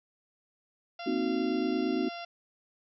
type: harmonic tone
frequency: 689 Hz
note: F5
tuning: 24 cents flat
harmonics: 1 / 2 / 3 / 4 / 5 / 6 / 7 / 8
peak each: -40 / -46 / -50 / -46 / -50 / -55 / -51 / -53 dBFS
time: 0.99-2.25 s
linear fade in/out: 5 ms
type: chord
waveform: sine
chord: C half-diminished seventh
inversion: third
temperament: equal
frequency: 233.1 / 261.6 / 311.1 / 370 Hz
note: Bb3 / C4 / Eb4 / Gb4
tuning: 0 / 0 / 0 / 0 cents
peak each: -35 / -31 / -32 / -32 dBFS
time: 1.06-2.09 s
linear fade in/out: 10 ms
effects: none